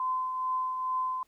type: tone with tremolo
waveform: sine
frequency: 1027 Hz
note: C6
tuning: 33 cents flat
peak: -26 dBFS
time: 0-1.23 s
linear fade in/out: 2 ms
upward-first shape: triangle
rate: 2.3 Hz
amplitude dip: 45%
effects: pink hiss -69 dBFS RMS until 1.27 s